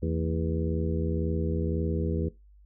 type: harmonic tone with a mistuned harmonic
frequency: 81.8 Hz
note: E2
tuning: 13 cents flat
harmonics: 1 / 2 / 3 / 4 / 5 / 6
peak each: -29 / -32 / -34 / -35 / -36 / -37 dBFS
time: 0.02-2.29 s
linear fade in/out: 10 ms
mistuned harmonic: 3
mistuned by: -130 cents
effects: noise-tail reverb RT60 0.2 s tail -19 dB re dry + added 50 Hz sine -52 dBFS peak until 2.65 s